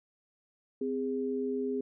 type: tone pair together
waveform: sine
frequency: 258.4 / 410.2 Hz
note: C4 / G#4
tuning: -21 / -21 cents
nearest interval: minor sixth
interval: 800 cents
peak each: -33 / -32 dBFS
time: 0.81-1.81 s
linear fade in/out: 5 ms
effects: none

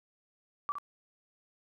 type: tone with echo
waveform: sine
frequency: 1155 Hz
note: D6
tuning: 29 cents flat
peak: -29 dBFS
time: 0.69-0.72 s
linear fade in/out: 0 ms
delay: 64 ms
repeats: 1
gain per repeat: -7 dB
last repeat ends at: 0.784 s
effects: none

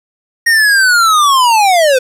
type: linear sweep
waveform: square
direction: down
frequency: 1872 to 494.3 Hz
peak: -7 dBFS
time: 0.46-1.99 s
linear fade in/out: 10 ms
effects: low-pass 12000 Hz 12 dB/octave + 7-bit

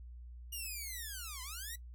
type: linear two-way sweep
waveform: 5% pulse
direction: down then up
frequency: 2900 to 987.8 to 1982 Hz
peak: -32 dBFS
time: 0.52-1.76 s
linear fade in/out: 10 ms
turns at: 1.42 s
effects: noise-tail reverb RT60 0.1 s tail -19 dB re dry + added 60 Hz sine -47 dBFS peak until 1.94 s

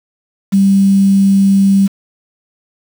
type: tone with quantisation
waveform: sine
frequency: 196 Hz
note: G3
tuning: in tune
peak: -6 dBFS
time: 0.52-1.88 s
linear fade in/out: 20 ms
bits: 5
effects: none

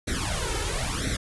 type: noise with flanger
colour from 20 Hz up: pink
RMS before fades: -28 dBFS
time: 0.07-1.17 s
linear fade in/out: 10 ms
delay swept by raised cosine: 0.5 to 2.3 ms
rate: 0.99 Hz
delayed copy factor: +0.95
effects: resampled to 24000 Hz

